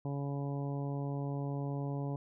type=harmonic tone; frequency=140.8 Hz; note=C#3; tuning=27 cents sharp; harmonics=1 / 2 / 3 / 4 / 5 / 6 / 7; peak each=-35 / -41 / -45 / -47 / -49 / -51 / -52 dBFS; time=0.05-2.16 s; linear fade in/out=2 ms; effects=none